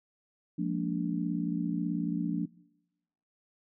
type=chord; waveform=sine; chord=Bb dominant seventh; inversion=second; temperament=just; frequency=174.81 / 209.8 / 233.1 / 291.4 Hz; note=F3 / Ab3 / Bb3 / D4; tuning=+2 / +18 / 0 / -13 cents; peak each=-32 / -37 / -36 / -33 dBFS; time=0.58-2.46 s; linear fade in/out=10 ms; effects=noise-tail reverb RT60 1.0 s tail -23 dB re dry